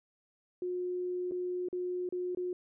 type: tone with dropouts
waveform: sine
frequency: 360.3 Hz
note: F#4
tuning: 46 cents flat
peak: -32 dBFS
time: 0.62-2.53 s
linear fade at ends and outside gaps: 2 ms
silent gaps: 1.312-1.319 / 1.686-1.728 / 2.09-2.124 / 2.349-2.372 s
effects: none